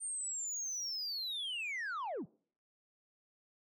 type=linear sweep; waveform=sine; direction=down; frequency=8900 to 110 Hz; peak=-34 dBFS; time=0-2.26 s; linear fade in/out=50 ms; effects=noise-tail reverb RT60 0.5 s tail -25 dB re dry + tanh soft clip ceiling -36 dBFS